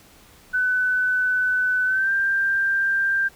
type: tone with pitch glide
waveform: sine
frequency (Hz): 1503 to 1584.1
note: F#6 to G6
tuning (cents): +27 to +18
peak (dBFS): -18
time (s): 0.53-3.29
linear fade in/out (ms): 20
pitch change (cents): +91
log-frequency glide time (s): 1.85-2.12
effects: pink hiss -51 dBFS RMS until 3.35 s